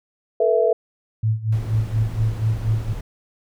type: chord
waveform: sine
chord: A suspended second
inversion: none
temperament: equal with one note detuned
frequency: 440 / 483.7 / 659.3 Hz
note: A4 / B4 / E5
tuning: 0 / -36 / 0 cents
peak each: -19 dBFS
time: 0.4-0.73 s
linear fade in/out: 5 ms
type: tone with tremolo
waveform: sine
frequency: 110 Hz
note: A2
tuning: in tune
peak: -15 dBFS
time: 1.23-2.93 s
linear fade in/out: 5 ms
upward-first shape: sine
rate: 4.2 Hz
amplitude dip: 85%
type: noise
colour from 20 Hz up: brown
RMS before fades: -31 dBFS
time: 1.52-3.01 s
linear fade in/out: 5 ms
effects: none